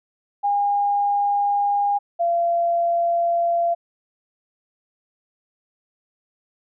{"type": "tone pair in turn", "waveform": "sine", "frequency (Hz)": [812, 684.7], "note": ["G#5", "F5"], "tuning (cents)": [-39, -34], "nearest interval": "minor third", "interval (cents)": 295, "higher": "first", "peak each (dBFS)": -17, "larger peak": "neither", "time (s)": [[0.43, 1.99], [2.19, 3.75]], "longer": "neither", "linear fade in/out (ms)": 20, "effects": []}